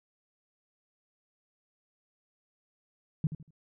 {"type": "tone with echo", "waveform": "sine", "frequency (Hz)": 154.7, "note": "D#3", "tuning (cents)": -10, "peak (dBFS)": -23, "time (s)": [3.24, 3.27], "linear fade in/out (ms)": 2, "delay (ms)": 79, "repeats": 3, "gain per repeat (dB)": -11, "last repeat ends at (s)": 3.507, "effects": []}